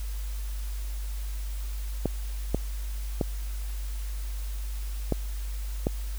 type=clicks; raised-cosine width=2 ms; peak=-11 dBFS; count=5; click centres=2.057 / 2.546 / 3.212 / 5.123 / 5.869 s; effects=added 50 Hz sine -30 dBFS peak until 6.18 s + white hiss -47 dBFS RMS until 6.18 s